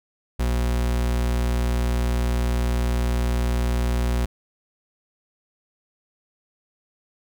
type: tone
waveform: 40% pulse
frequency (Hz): 60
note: B1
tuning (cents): -49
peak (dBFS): -19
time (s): 0.39-4.26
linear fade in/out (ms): 10
effects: none